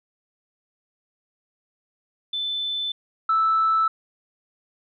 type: tone pair in turn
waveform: sine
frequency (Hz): 3520 / 1315.7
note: A7 / E6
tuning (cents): 0 / -4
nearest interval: octave + perfect fourth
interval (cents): 1704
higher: first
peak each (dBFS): -24 / -16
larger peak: second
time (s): 2.33-2.92 / 3.29-3.88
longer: neither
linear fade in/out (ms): 5
effects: tanh soft clip ceiling -13 dBFS